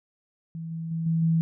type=tone with level steps; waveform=sine; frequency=163.7 Hz; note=E3; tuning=12 cents flat; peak=-32 / -30 / -26 / -21 / -19 dBFS; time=0.55-1.41 s; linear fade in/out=0 ms; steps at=0.71 / 0.91 / 1.06 / 1.22 s; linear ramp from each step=5 ms; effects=none